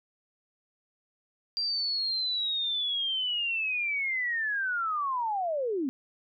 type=linear sweep; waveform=sine; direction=down; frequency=4753 to 246.9 Hz; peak=-27 dBFS; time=1.57-5.89 s; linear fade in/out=0 ms; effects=none